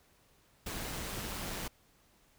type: noise with amplitude modulation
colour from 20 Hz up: pink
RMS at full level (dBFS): -38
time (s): 0.66-1.68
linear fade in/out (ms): 5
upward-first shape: sine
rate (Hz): 185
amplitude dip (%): 35
effects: pink hiss -67 dBFS RMS until 2.38 s